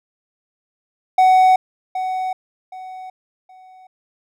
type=tone with echo; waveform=triangle; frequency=747 Hz; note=F#5; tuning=16 cents sharp; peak=-7 dBFS; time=1.18-1.56 s; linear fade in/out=5 ms; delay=770 ms; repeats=3; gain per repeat=-11 dB; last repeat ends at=3.87 s; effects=none